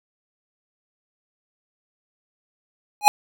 square tone with exponential growth, 830.6 Hz, G#5, in tune, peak -5 dBFS, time 3.01-3.08 s, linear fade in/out 0 ms, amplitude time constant 15 ms, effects none

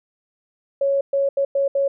sine tone bursts at uneven times, 554 Hz, C#5, 1 cent flat, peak -16 dBFS, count 5, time 0.81-1.01 / 1.13-1.29 / 1.37-1.45 / 1.55-1.68 / 1.75-1.88 s, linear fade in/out 5 ms, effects none

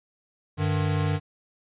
square tone pair together, 97 / 151.78 Hz, G2 / D#3, -18 / -43 cents, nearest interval minor sixth, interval 775 cents, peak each -26 dBFS, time 0.57-1.2 s, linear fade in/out 50 ms, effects resampled to 8000 Hz

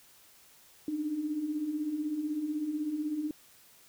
sine beating tone pair, 288.2 / 304.2 Hz, D4 / D#4, -33 / -39 cents, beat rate 16 Hz, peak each -39 / -31 dBFS, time 0.88-3.31 s, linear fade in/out 2 ms, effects white hiss -59 dBFS RMS until 3.88 s

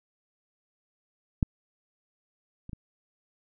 clicks, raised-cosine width 5 ms, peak -10 / -29 / -25 dBFS, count 3, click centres 1.428 / 2.694 / 2.732 s, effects none

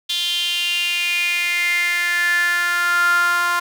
sawtooth tone with high-pass filter sweep, 349.2 Hz, F4, in tune, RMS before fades -19 dBFS, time 0.09-3.6 s, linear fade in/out 10 ms, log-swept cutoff 3400 to 1200 Hz, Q 7.8, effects none

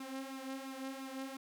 sawtooth tone with flanger, 266.8 Hz, C4, 34 cents sharp, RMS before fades -44 dBFS, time 0-1.37 s, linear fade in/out 5 ms, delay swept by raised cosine 0.78 to 3.78 ms, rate 2.9 Hz, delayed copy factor +0.65, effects none

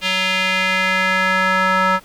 square tone with band-pass filter sweep, 187.2 Hz, F#3, 20 cents sharp, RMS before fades -17 dBFS, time 0.01-2 s, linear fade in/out 50 ms, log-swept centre 2900 to 1300 Hz, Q 2.3, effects pink hiss -47 dBFS RMS until 2.04 s

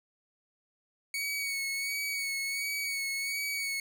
sawtooth tone with vibrato, 2231 Hz, C#7, 11 cents sharp, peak -28 dBFS, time 1.14-3.8 s, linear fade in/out 2 ms, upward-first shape sine, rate 1.4 Hz, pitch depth 32 cents each way, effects none

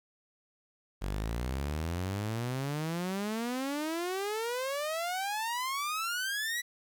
sawtooth exponential sweep, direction up, 46.42 to 1975.5 Hz, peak -28 dBFS, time 1.01-6.62 s, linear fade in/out 20 ms, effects 10-bit

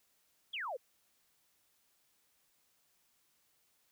sine exponential sweep, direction down, 3520 to 451.2 Hz, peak -37 dBFS, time 0.53-0.77 s, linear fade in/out 10 ms, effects white hiss -74 dBFS RMS until 3.91 s

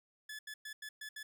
sawtooth tone bursts at uneven times, 1721 Hz, A6, 39 cents flat, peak -40 dBFS, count 6, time 0.29-0.39 / 0.47-0.54 / 0.65-0.73 / 0.82-0.89 / 1.01-1.09 / 1.16-1.23 s, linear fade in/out 5 ms, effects none

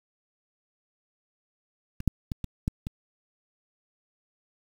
clicks, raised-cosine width 5 ms, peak -23 / -9 / -18 / -20 / -13 / -20 dBFS, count 6, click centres 2.004 / 2.077 / 2.318 / 2.443 / 2.679 / 2.869 s, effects 7-bit

